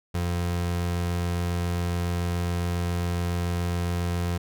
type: tone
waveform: 30% pulse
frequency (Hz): 87.2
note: F2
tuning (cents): -2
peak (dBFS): -22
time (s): 0.14-4.38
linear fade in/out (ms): 10
effects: none